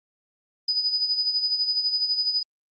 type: tone with tremolo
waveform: sine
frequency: 4978 Hz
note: D#8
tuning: in tune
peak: -19 dBFS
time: 0.68-2.43 s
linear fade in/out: 5 ms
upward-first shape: sine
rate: 12 Hz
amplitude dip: 60%
effects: Opus 24 kbps